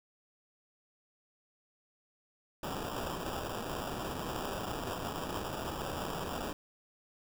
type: noise with sample-and-hold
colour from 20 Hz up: white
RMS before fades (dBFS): -38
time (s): 2.63-6.53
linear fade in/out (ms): 2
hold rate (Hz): 2100
effects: none